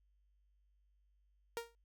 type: tone with exponential decay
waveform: sawtooth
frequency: 466.2 Hz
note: A#4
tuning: in tune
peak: -32 dBFS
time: 1.57-1.75 s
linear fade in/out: 0 ms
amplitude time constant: 37 ms
effects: added 50 Hz sine -70 dBFS peak until 1.84 s